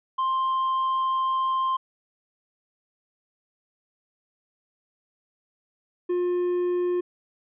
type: tone pair in turn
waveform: triangle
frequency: 1051 / 355.6 Hz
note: C6 / F4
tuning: +7 / +31 cents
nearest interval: octave + perfect fifth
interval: 1876 cents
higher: first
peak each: -20 dBFS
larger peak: neither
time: 0.18-1.77 / 6.09-7.01 s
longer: first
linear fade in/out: 10 ms
effects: resampled to 8000 Hz